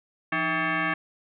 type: tone with frequency modulation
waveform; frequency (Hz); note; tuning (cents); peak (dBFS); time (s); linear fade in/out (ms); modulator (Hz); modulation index
sine; 310; D#4; -6; -23; 0.32-0.94; 5; 481; 4.5
effects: none